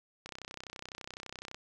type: click train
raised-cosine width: 0.2 ms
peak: -25 dBFS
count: 42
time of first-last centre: 0.26-1.545 s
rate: 31.9 Hz
effects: none